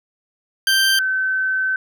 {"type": "tone pair in turn", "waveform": ["20% pulse", "sine"], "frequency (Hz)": [1568, 1531.3], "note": ["G6", "G6"], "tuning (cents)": [0, -41], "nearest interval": "unison", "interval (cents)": 41, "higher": "first", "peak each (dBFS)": [-9, -17], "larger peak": "first", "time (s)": [[0.67, 0.99], [0.99, 1.76]], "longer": "second", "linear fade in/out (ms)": 2, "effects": []}